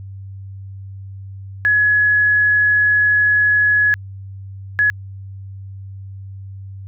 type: tone bursts at uneven times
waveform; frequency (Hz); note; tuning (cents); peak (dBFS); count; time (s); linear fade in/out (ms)
sine; 1689; G#6; +29; -11; 2; 1.65-3.94 / 4.79-4.9; 0
effects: added 97 Hz sine -30 dBFS peak until 6.87 s